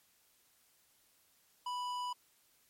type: tone with tanh clipping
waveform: sine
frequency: 987.8 Hz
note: B5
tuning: in tune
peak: -38 dBFS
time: 1.66-2.13 s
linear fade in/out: 5 ms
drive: 15 dB
effects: white hiss -70 dBFS RMS until 2.69 s + MP3 64 kbps